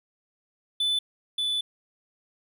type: tone pair in turn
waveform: triangle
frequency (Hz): 3500 / 3482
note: A7 / A7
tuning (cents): -10 / -19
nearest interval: unison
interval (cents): 9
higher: first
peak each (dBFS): -21 / -23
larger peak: first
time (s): 0.8-0.99 / 1.38-1.61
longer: second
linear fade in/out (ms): 5
effects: none